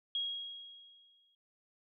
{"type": "tone with exponential decay", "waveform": "sine", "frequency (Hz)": 3289, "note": "G#7", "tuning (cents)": -18, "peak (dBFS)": -31, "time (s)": [0.15, 1.35], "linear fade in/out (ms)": 2, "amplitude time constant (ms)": 260, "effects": []}